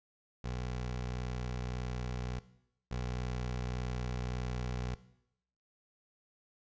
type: tone pair in turn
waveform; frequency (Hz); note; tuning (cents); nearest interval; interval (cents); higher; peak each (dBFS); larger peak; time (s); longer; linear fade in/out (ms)
20% pulse; 61.74 / 61.74; B1 / B1; 0 / 0; unison; 0; neither; -31 / -30; second; 0.44-2.39 / 2.91-4.95; second; 5
effects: noise-tail reverb RT60 0.8 s tail -17 dB re dry + resampled to 16000 Hz